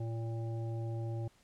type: harmonic tone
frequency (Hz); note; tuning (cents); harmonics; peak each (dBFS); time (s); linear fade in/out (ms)
114.3; A#2; -34; 1 / 3 / 5 / 7; -35 / -45 / -49 / -52; 0-1.28; 5
effects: pink hiss -67 dBFS RMS until 1.43 s + low-pass 10000 Hz 12 dB/octave